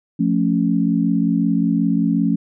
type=chord; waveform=sine; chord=F augmented; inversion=none; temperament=equal; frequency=174.61 / 220 / 277.2 Hz; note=F3 / A3 / C#4; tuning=0 / 0 / 0 cents; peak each=-19 dBFS; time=0.19-2.36 s; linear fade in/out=10 ms; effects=none